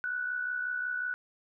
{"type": "tone with amplitude modulation", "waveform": "sine", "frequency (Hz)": 1480, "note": "F#6", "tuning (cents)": 0, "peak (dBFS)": -28, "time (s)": [0.04, 1.14], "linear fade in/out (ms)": 0, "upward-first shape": "sine", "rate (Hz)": 65.5, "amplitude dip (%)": 55, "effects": []}